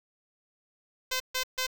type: tone bursts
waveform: 5% pulse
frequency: 514 Hz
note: C5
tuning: 31 cents flat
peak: -16 dBFS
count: 3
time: 1.11-1.669 s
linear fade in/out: 10 ms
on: 93 ms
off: 140 ms
effects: 7-bit